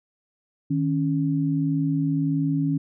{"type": "tone pair together", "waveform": "sine", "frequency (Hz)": [155.6, 277.2], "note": ["D#3", "C#4"], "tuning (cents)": [0, 0], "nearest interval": "minor seventh", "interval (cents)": 1000, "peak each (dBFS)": -23, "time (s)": [0.7, 2.78], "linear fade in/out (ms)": 10, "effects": []}